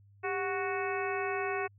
harmonic tone with a mistuned harmonic, 370 Hz, F#4, in tune, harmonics 1 / 2 / 3 / 4 / 5 / 6 / 7, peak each -34 / -37 / -39 / -40 / -41 / -42 / -42 dBFS, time 0.23-1.68 s, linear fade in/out 20 ms, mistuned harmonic 1, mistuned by +120 cents, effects added 100 Hz sine -57 dBFS peak until 1.78 s

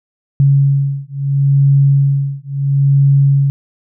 sine beating tone pair, 138.7 / 139.44 Hz, C#3 / C#3, +1 / +11 cents, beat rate 0.74 Hz, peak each -12 dBFS, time 0.4-3.5 s, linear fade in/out 0 ms, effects none

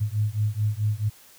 sine beating tone pair, 103.9 / 108.5 Hz, G#2 / A2, +1 / -24 cents, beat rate 4.6 Hz, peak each -25 dBFS, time 0-1.1 s, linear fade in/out 20 ms, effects white hiss -52 dBFS RMS until 1.38 s

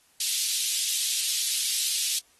pink high-pass noise, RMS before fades -27 dBFS, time 0.2-2.19 s, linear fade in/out 5 ms, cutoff 3300 Hz, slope 24 dB/octave, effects white hiss -62 dBFS RMS until 2.39 s + AAC 32 kbps

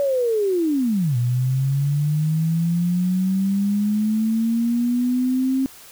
sine linear two-way sweep, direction down then up, 575 to 119.2 to 267.2 Hz, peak -17 dBFS, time 0-5.66 s, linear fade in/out 0 ms, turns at 1.17 s, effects white hiss -44 dBFS RMS until 5.91 s

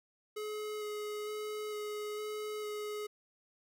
square tone with vibrato, 422.6 Hz, G#4, 30 cents sharp, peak -38 dBFS, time 0.36-3.07 s, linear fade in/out 10 ms, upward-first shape square, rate 1.1 Hz, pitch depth 9 cents each way, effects none

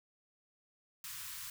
white band-stop noise, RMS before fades -45 dBFS, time 1.04-1.5 s, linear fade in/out 2 ms, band 170 to 960 Hz, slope 96 dB/octave, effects none

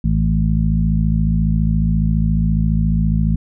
harmonic tone with a mistuned harmonic, 54.5 Hz, A1, 16 cents flat, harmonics 1 / 2 / 3 / 4, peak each -17 / -22 / -17 / -21 dBFS, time 0.04-3.36 s, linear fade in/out 5 ms, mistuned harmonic 1, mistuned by +59 cents, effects none

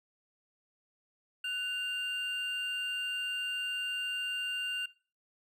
triangle tone pair together, 1491.2 / 2794 Hz, F#6 / F7, +13 / 0 cents, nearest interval major seventh, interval 1087 cents, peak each -38 / -32 dBFS, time 1.44-4.86 s, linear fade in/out 5 ms, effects noise-tail reverb RT60 0.4 s tail -20 dB re dry

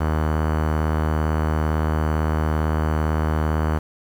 sawtooth tone with low-pass filter, 77.78 Hz, D#2, in tune, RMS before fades -21 dBFS, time 0-3.79 s, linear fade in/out 10 ms, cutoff 1300 Hz, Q 1.7, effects 7-bit

